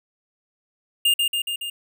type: tone with echo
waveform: square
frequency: 2820 Hz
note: F7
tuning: 16 cents sharp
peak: -16 dBFS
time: 1.05-1.14 s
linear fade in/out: 5 ms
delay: 140 ms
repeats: 4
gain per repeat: -3 dB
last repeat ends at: 1.7 s
effects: none